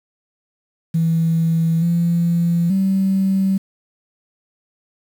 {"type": "tone with pitch steps", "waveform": "sine", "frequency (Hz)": [164.1, 170.6, 192.5], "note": ["E3", "F3", "G3"], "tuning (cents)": [-8, -40, -31], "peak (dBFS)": -13, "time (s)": [0.94, 3.58], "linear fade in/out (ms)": 10, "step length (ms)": 880, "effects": ["tanh soft clip ceiling -9 dBFS", "7-bit"]}